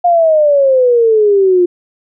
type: exponential sweep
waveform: sine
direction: down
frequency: 712 to 349.2 Hz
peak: -6 dBFS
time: 0.04-1.66 s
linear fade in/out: 10 ms
effects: none